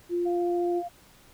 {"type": "tone", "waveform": "sine", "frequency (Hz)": 349.2, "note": "F4", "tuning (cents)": 0, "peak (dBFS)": -24, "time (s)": [0.09, 0.83], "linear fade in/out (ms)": 50}
{"type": "tone with vibrato", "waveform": "sine", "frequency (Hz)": 698.5, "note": "F5", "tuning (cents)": 0, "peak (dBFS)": -32, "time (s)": [0.25, 0.89], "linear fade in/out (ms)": 20, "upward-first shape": "triangle", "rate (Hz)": 14, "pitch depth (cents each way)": 14}
{"effects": ["pink hiss -56 dBFS RMS until 1.33 s"]}